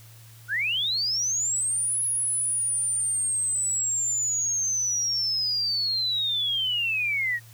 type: linear two-way sweep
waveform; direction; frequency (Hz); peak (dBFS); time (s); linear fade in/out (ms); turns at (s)
sine; up then down; 1411 to 10548 to 1847; -23; 0.48-7.4; 50; 2.03
effects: added 113 Hz sine -47 dBFS peak until 7.53 s + white hiss -53 dBFS RMS until 7.53 s